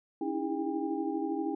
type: tone cluster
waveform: sine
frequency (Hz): 278.5 / 319.9 / 332.5 / 405.4 / 801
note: C#4 / D#4 / E4 / G#4 / G5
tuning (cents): +8 / +48 / +15 / -42 / +37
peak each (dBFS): -36 / -33 / -39 / -38 / -39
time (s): 0.21-1.55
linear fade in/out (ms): 5
effects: none